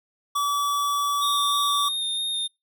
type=tone; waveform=square; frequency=1148 Hz; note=D6; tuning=40 cents flat; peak=-22 dBFS; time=0.35-1.89 s; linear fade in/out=10 ms
type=tone with vibrato; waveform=square; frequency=3669 Hz; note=A#7; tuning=28 cents flat; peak=-25 dBFS; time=1.21-2.48 s; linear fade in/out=20 ms; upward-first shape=square; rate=3.1 Hz; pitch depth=10 cents each way
effects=noise-tail reverb RT60 0.2 s tail -24 dB re dry